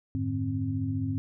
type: tone cluster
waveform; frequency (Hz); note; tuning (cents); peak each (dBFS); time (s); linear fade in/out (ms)
sine; 90.8 / 105.5 / 150.4 / 264.6; F#2 / G#2 / D3 / C4; -32 / +28 / +42 / +20; -38 / -30 / -37 / -31; 0.15-1.18; 0
effects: none